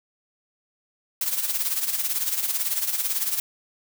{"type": "noise with tremolo", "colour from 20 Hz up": "blue", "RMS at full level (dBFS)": -23, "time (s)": [1.21, 3.4], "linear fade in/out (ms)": 2, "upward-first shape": "sine", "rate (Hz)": 18, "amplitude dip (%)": 65, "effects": []}